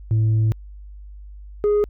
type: tone pair in turn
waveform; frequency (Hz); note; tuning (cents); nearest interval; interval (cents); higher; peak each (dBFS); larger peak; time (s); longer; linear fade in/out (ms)
sine; 110 / 415.3; A2 / G#4; 0 / 0; octave + major seventh; 2300; second; -12; neither; 0.11-0.52 / 1.64-1.84; first; 0
effects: tanh soft clip ceiling -14 dBFS + added 50 Hz sine -36 dBFS peak until 1.89 s